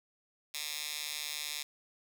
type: tone with high-pass filter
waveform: 10% pulse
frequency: 149.7 Hz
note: D3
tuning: 33 cents sharp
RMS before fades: -39 dBFS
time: 0.54-1.63 s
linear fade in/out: 5 ms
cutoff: 3500 Hz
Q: 1.1
effects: none